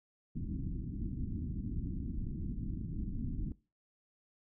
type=low-pass noise; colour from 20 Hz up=pink; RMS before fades=-38 dBFS; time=0.35-3.52 s; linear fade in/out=2 ms; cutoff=300 Hz; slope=48 dB/octave; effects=noise-tail reverb RT60 0.3 s tail -20 dB re dry